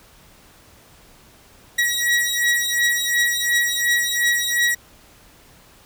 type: beating tone pair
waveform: sawtooth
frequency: 1912 / 1914.8 Hz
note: A#6 / A#6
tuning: +43 / +46 cents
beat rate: 2.8 Hz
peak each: -17 dBFS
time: 1.78-4.75 s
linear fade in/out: 10 ms
effects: pink hiss -50 dBFS RMS until 5.85 s